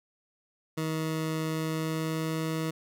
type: tone with pitch glide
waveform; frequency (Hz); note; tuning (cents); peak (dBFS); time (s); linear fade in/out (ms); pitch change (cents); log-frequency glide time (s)
20% pulse; 158.7 to 159.99; D#3 to D#3; +35 to +49; -24; 0.77-2.71; 10; +14; 1.51-2.47
effects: none